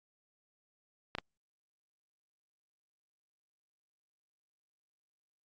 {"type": "clicks", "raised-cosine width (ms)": 0.3, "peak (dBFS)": -19, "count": 2, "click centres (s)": [1.151, 1.185], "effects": ["Opus 48 kbps"]}